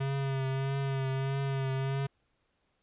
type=tone with vibrato; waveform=square; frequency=135.5 Hz; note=C#3; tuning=39 cents flat; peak=-30 dBFS; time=0-2.07 s; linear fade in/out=10 ms; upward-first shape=triangle; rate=1.6 Hz; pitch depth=34 cents each way; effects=pink hiss -75 dBFS RMS until 2.82 s + resampled to 8000 Hz